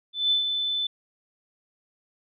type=tone with ADSR envelope; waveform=sine; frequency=3515 Hz; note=A7; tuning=2 cents flat; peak=-18 dBFS; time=0.13-0.87 s; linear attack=180 ms; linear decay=120 ms; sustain=-6 dB; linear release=5 ms; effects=none